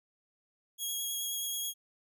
10% pulse tone with vibrato, 3302 Hz, G#7, 11 cents flat, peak -26 dBFS, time 0.78-1.74 s, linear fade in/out 50 ms, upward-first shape sine, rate 9.4 Hz, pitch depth 14 cents each way, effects none

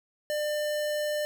square tone, 598 Hz, D5, 31 cents sharp, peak -28 dBFS, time 0.3-1.25 s, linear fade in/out 0 ms, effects none

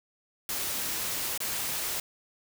white noise with dropouts, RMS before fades -32 dBFS, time 0.49-2 s, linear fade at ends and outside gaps 2 ms, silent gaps 1.377-1.403 s, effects none

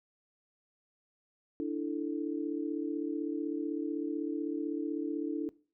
sine chord, D suspended second, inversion none, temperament equal, 293.7 / 329.6 / 440 Hz, D4 / E4 / A4, 0 / 0 / 0 cents, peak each -34 / -36 / -40 dBFS, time 1.6-5.49 s, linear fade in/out 0 ms, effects noise-tail reverb RT60 0.4 s tail -21 dB re dry

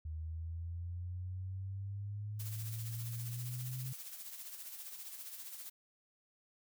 sine exponential sweep, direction up, 77.78 to 129.9 Hz, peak -39 dBFS, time 0.05-3.93 s, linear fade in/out 5 ms
blue noise with tremolo, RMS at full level -46 dBFS, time 2.39-5.7 s, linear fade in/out 10 ms, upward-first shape sine, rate 15 Hz, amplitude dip 50%
effects none

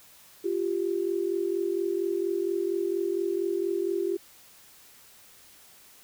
sine tone pair together, 347.7 / 392 Hz, F4 / G4, -8 / 0 cents, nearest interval major second, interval 208 cents, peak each -28 dBFS, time 0.44-4.17 s, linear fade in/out 10 ms, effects white hiss -54 dBFS RMS until 6.03 s

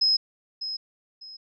sine tone with echo, 5120 Hz, D#8, 49 cents sharp, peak -18 dBFS, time 0.01-0.17 s, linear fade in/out 10 ms, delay 600 ms, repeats 2, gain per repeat -11 dB, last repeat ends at 1.37 s, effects none

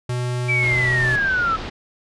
square tone with pitch glide, 123.47 to 125.41 Hz, B2 to B2, 0 to +27 cents, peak -22 dBFS, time 0.09-1.16 s, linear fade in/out 5 ms, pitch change +27 cents, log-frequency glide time 0.73-0.82 s
sine linear sweep, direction down, 2334 to 1285 Hz, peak -17 dBFS, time 0.48-1.57 s, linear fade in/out 20 ms
pink low-pass noise, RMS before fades -31 dBFS, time 0.62-1.7 s, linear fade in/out 10 ms, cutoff 4500 Hz, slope 24 dB/octave
effects resampled to 24000 Hz

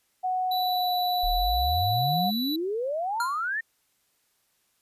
sine tone with pitch glide, 740 to 721.8 Hz, F#5 to F#5, 0 to -43 cents, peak -24 dBFS, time 0.23-2.31 s, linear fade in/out 20 ms, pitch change -43 cents, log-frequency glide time 0.49-0.95 s
square tone, 3951 Hz, B7, in tune, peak -30 dBFS, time 0.51-2.56 s, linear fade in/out 5 ms
sine exponential sweep, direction up, 34 to 1864.7 Hz, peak -26 dBFS, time 1.23-3.61 s, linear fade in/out 10 ms
square tone with exponential decay, 1396.9 Hz, F6, in tune, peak -25 dBFS, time 3.2-3.49 s, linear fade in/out 2 ms, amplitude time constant 61 ms
effects white hiss -70 dBFS RMS until 4.81 s + resampled to 32000 Hz

